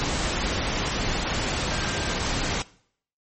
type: tone in noise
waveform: sine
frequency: 1582 Hz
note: G6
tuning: 15 cents sharp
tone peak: -37 dBFS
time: 1.71-2.14 s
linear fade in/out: 0 ms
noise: pink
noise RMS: -26 dBFS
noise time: 0-2.62 s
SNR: -14 dB
effects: noise-tail reverb RT60 0.6 s tail -20 dB re dry + MP3 32 kbps